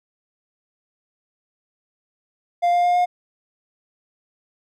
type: tone with pitch steps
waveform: triangle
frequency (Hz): 698.5 / 703.8 / 709.1 / 714.4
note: F5 / F5 / F5 / F5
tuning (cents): 0 / +13 / +26 / +39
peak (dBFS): -13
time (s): 2.62-3.06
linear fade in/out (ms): 20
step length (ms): 110
effects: none